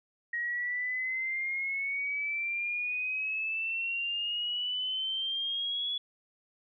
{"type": "exponential sweep", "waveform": "sine", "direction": "up", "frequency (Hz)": [1886, 3403], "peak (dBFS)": -30, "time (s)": [0.33, 5.98], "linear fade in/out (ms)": 5, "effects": []}